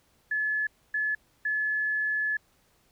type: tone bursts at uneven times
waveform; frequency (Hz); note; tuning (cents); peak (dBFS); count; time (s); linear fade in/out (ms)
sine; 1717; A6; -43; -25; 3; 0.31-0.67 / 0.94-1.15 / 1.45-2.37; 5
effects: pink hiss -66 dBFS RMS until 2.91 s